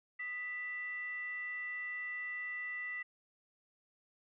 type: tone with frequency modulation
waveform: sine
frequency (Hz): 1975.5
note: B6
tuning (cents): 0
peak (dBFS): -38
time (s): 0.19-3.03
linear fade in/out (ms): 10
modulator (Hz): 729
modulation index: 0.31
effects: none